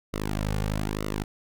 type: tone with flanger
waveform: sawtooth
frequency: 51.91 Hz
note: G#1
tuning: in tune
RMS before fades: -29 dBFS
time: 0.13-1.24 s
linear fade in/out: 10 ms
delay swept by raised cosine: 1.2 to 3.1 ms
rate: 1.1 Hz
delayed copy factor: -0.9
effects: none